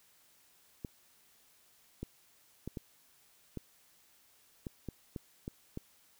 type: clicks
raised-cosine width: 3 ms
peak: -26 dBFS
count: 10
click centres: 0.848 / 2.03 / 2.676 / 2.772 / 3.573 / 4.668 / 4.887 / 5.162 / 5.479 / 5.774 s
effects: white hiss -66 dBFS RMS until 6.19 s